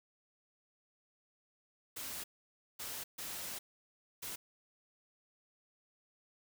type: noise bursts at uneven times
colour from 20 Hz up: white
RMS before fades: -43 dBFS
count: 4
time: 1.96-2.24 / 2.79-3.04 / 3.18-3.59 / 4.22-4.36 s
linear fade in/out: 10 ms
effects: none